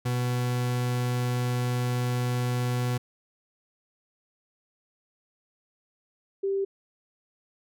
40% pulse / sine tone pair in turn, 123.47 / 392 Hz, B2 / G4, 0 / 0 cents, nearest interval octave + minor sixth, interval 2000 cents, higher second, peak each -24 dBFS, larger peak neither, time 0.05-2.98 / 6.43-6.65 s, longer first, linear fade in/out 10 ms, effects none

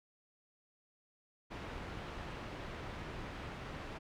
pink low-pass noise, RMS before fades -45 dBFS, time 1.5-3.99 s, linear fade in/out 20 ms, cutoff 2600 Hz, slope 12 dB/octave, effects none

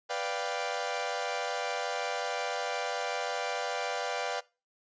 sawtooth chord, G dominant seventh, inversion first, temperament equal, 493.9 / 587.3 / 698.5 / 784 Hz, B4 / D5 / F5 / G5, 0 / 0 / 0 / 0 cents, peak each -33 dBFS, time 0.09-4.41 s, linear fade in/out 20 ms, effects noise-tail reverb RT60 0.3 s tail -21 dB re dry + resampled to 16000 Hz

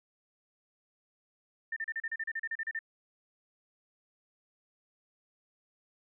sine tone bursts, 1800 Hz, A6, 39 cents sharp, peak -32 dBFS, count 14, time 1.72-2.791 s, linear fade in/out 5 ms, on 44 ms, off 35 ms, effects none

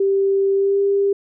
sine tone with pitch glide, 392 to 398.2 Hz, G4 to G4, 0 to +27 cents, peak -14 dBFS, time 0-1.13 s, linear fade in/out 5 ms, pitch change +27 cents, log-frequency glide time 0.54-0.8 s, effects none

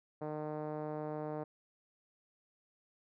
5% pulse tone with low-pass filter, 152.3 Hz, D#3, 37 cents flat, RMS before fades -40 dBFS, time 0.21-1.44 s, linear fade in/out 10 ms, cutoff 600 Hz, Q 1.3, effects none

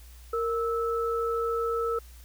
sine tone pair together, 463 / 1309.6 Hz, A#4 / E6, -12 / -12 cents, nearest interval octave + tritone, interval 1800 cents, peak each -27 / -30 dBFS, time 0.33-1.99 s, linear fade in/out 5 ms, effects added 60 Hz sine -46 dBFS peak until 2.24 s + white hiss -56 dBFS RMS until 2.24 s

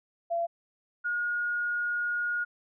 sine tone pair in turn, 680 / 1436.3 Hz, F5 / F6, -46 / +48 cents, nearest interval octave + minor second, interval 1294 cents, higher second, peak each -26 / -27 dBFS, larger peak first, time 0.3-0.47 / 1.04-2.45 s, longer second, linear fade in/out 20 ms, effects none

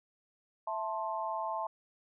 sine chord, A minor, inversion second, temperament just, 660 / 880 / 1056 Hz, E5 / A5 / C6, +2 / 0 / +16 cents, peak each -38 / -36 / -38 dBFS, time 0.67-1.67 s, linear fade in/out 5 ms, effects none

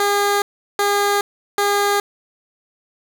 15% pulse tone bursts, 406 Hz, G#4, 39 cents flat, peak -9 dBFS, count 3, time 0-2 s, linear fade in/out 2 ms, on 420 ms, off 370 ms, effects none

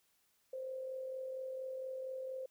sine tone with amplitude modulation, 522 Hz, C5, 4 cents flat, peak -38 dBFS, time 0.53-2.46 s, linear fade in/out 5 ms, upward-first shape sine, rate 44.3 Hz, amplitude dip 40%, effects white hiss -75 dBFS RMS until 2.5 s

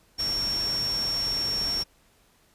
sine tone in noise, 5500 Hz, F8, 27 cents flat, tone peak -25 dBFS, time 0.18-1.84 s, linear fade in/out 20 ms, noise pink, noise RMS -37 dBFS, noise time 0.18-1.84 s, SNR +9 dB, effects pink hiss -62 dBFS RMS until 2.54 s + resampled to 32000 Hz

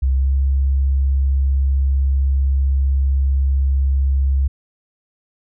sine tone with pitch glide, 66 to 67.78 Hz, C2 to C#2, +16 to -38 cents, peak -13 dBFS, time 0.02-4.48 s, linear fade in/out 10 ms, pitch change +46 cents, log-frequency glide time 0.14-0.32 s, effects none

